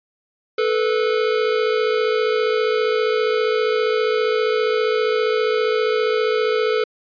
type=tone pair together; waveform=square; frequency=435.7 / 490.7 Hz; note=A4 / B4; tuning=-17 / -11 cents; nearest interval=major second; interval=206 cents; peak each=-19 / -22 dBFS; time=0.58-6.84 s; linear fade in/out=5 ms; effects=resampled to 11025 Hz